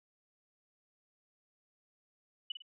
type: tone with echo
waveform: sine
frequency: 2960 Hz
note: F#7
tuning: in tune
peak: -33 dBFS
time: 2.5-2.52 s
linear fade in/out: 5 ms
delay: 51 ms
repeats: 2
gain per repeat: -8 dB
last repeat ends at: 2.622 s
effects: none